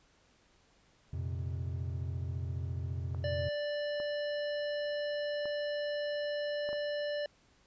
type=chord; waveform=triangle; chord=F suspended fourth; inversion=none; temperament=just; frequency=87.31 / 116.41 / 130.96 Hz; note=F2 / Bb2 / C3; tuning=0 / -2 / +2 cents; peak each=-34 / -40 / -38 dBFS; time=1.13-3.49 s; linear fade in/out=5 ms
type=clicks; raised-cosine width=1 ms; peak=-32 dBFS; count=5; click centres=3.147 / 4.001 / 5.456 / 6.69 / 6.73 s
type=harmonic tone; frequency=587.3 Hz; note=D5; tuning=in tune; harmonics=1 / 3 / 5 / 7 / 9; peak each=-33 / -43 / -47 / -50 / -52 dBFS; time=3.24-7.26 s; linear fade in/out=2 ms
effects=pink hiss -67 dBFS RMS until 7.66 s + resampled to 16000 Hz